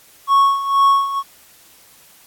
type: tone with tremolo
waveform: triangle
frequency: 1105 Hz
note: C#6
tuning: 6 cents flat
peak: -7 dBFS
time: 0.27-1.23 s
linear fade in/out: 50 ms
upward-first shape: sine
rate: 2.1 Hz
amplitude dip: 75%
effects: white hiss -48 dBFS RMS until 2.26 s + AAC 64 kbps